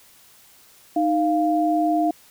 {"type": "tone pair together", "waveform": "sine", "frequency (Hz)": [310, 696], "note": ["D#4", "F5"], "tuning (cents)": [-6, -6], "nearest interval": "octave + major second", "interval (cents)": 1400, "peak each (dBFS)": -20, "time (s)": [0.96, 2.11], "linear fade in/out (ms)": 5, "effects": ["white hiss -52 dBFS RMS until 2.3 s"]}